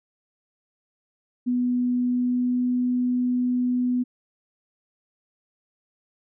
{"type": "tone with pitch glide", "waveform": "sine", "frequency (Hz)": [246.9, 248.3], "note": ["B3", "B3"], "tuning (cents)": [0, 9], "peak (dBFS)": -20, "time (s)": [1.46, 4.04], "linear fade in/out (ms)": 20, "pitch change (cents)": 9, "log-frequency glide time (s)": [2.02, 2.67], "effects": []}